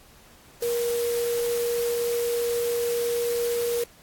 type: tone in noise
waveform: sine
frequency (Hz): 474.2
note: A#4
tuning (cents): +30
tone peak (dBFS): -23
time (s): 0.62-3.84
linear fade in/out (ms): 5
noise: white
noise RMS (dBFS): -35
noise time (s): 0.62-3.84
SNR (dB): +9
effects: pink hiss -53 dBFS RMS until 4.02 s + AAC 64 kbps